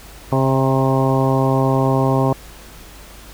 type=harmonic tone with a mistuned harmonic; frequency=133.3 Hz; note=C3; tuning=33 cents sharp; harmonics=1 / 2 / 3 / 4 / 5 / 6 / 7 / 8; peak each=-17 / -20 / -22 / -23 / -24 / -25 / -25 / -26 dBFS; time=0.32-2.33 s; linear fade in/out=2 ms; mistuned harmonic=5; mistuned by=-24 cents; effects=added 50 Hz sine -41 dBFS peak until 3.33 s + pink hiss -41 dBFS RMS until 3.33 s